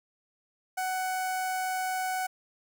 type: tone with notch filter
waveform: sawtooth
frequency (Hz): 746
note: F#5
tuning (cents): +14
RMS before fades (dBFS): -31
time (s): 0.77-2.27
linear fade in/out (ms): 10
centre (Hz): 3500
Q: 1.2
effects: none